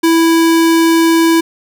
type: tone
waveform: square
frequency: 329.6 Hz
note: E4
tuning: in tune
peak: -8 dBFS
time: 0.03-1.41 s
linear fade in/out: 10 ms
effects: none